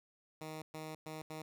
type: tone bursts at uneven times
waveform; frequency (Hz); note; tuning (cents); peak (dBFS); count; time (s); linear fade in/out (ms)
10% pulse; 156.5; D#3; +10; -35; 4; 0.41-0.62 / 0.74-0.95 / 1.06-1.22 / 1.3-1.42; 2
effects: none